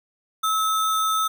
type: tone with sample-and-hold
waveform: sine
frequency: 1297 Hz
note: E6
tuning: 28 cents flat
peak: -19 dBFS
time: 0.43-1.28 s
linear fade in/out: 10 ms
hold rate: 4900 Hz
effects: none